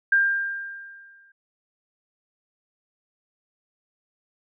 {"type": "tone with exponential decay", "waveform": "sine", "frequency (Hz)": 1596, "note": "G6", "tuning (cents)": 31, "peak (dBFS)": -14, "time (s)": [0.12, 1.32], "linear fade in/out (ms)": 5, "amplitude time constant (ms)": 260, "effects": []}